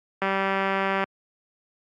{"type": "click train", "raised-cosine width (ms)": 0.5, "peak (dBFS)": -10, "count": 160, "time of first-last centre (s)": [0.22, 1.04], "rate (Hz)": 194, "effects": ["high-pass 150 Hz 12 dB/octave", "Opus 48 kbps"]}